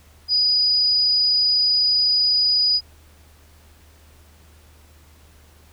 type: tone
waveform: sine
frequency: 4936 Hz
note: D#8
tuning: 15 cents flat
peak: -15 dBFS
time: 0.28-2.81 s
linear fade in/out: 50 ms
effects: added 76 Hz sine -49 dBFS peak until 5.72 s + pink hiss -54 dBFS RMS until 5.72 s